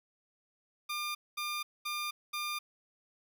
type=tone bursts; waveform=15% pulse; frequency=1200 Hz; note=D6; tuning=37 cents sharp; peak=-28 dBFS; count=4; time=0.89-2.59 s; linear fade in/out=10 ms; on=260 ms; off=220 ms; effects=none